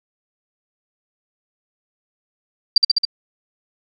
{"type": "tone with echo", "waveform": "sine", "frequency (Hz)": 4699, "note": "D8", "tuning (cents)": 0, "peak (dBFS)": -6, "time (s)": [2.76, 2.78], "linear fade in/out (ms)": 5, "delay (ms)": 68, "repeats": 4, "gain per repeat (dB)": -2, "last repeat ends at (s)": 3.052, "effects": []}